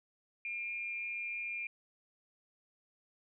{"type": "tone with amplitude modulation", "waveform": "sine", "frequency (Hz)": 2399, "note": "D7", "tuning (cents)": 36, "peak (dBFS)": -34, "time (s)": [0.45, 1.67], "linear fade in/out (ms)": 2, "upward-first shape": "sine", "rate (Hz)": 214, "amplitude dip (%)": 55, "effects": []}